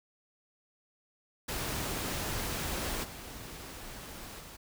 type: noise with level steps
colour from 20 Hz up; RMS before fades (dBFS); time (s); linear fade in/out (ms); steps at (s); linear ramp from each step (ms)
pink; -35 / -45 / -48; 1.48-4.57; 10; 3.03 / 4.39; 20
effects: none